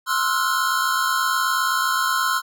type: tone cluster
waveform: square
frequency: 1051 / 1314 / 1402 / 1461 Hz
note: C6 / E6 / F6 / F#6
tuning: +7 / -6 / +6 / -22 cents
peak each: -24 / -25 / -27 / -26 dBFS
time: 0.06-2.42 s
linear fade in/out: 50 ms
effects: none